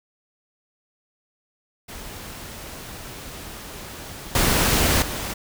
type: noise with level steps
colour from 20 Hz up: pink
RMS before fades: -37 / -19 / -29 dBFS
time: 1.88-5.34 s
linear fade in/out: 10 ms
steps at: 4.35 / 5.02 s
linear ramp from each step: 2 ms
effects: none